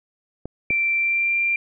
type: clicks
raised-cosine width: 2 ms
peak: -17 dBFS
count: 2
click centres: 0.456 / 0.706 s
type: tone with pitch glide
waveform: sine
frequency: 2349 to 2375 Hz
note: D7 to D7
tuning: 0 to +19 cents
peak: -18 dBFS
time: 0.7-1.56 s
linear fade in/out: 2 ms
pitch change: +19 cents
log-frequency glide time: 0.97-1.36 s
effects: none